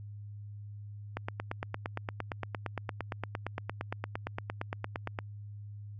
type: click train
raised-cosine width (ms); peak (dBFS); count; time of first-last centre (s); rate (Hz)
0.5; -19; 36; 1.17-5.188; 8.71
effects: added 103 Hz sine -42 dBFS peak until 5.99 s